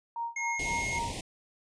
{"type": "tone with tremolo", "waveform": "sine", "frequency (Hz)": 932.3, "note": "A#5", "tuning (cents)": 0, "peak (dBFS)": -30, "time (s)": [0.16, 1.12], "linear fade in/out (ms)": 2, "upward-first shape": "sine", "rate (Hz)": 3.8, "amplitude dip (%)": 95}
{"type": "tone", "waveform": "square", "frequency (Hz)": 2153, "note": "C7", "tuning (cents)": 49, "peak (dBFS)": -32, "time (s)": [0.36, 0.99], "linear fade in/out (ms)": 5}
{"type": "band-stop noise", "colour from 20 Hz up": "pink", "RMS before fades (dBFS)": -37, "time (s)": [0.59, 1.21], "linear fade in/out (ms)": 5, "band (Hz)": [1000, 1900], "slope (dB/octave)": 96}
{"effects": ["resampled to 22050 Hz"]}